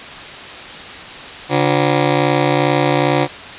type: ring-modulated tone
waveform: 15% pulse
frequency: 217.2 Hz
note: A3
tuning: 22 cents flat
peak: -3 dBFS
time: 1.49-3.28 s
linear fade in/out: 50 ms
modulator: 77.4 Hz
effects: white hiss -31 dBFS RMS until 3.58 s + resampled to 8000 Hz